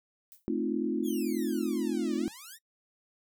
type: noise with exponential decay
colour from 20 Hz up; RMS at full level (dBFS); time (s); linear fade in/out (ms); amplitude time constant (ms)
violet; -48; 0.32-0.47; 0; 32
type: chord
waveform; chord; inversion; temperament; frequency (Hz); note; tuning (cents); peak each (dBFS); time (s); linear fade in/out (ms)
sine; F dominant seventh; first; equal; 220 / 261.6 / 311.1 / 349.2; A3 / C4 / Eb4 / F4; 0 / 0 / 0 / 0; -33; 0.48-2.28; 0
type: exponential two-way sweep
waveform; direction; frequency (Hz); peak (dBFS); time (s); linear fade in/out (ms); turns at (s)
5% pulse; down then up; 3518 to 559 to 1936; -34; 1.03-2.59; 50; 2.16
effects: noise-tail reverb RT60 0.1 s tail -22 dB re dry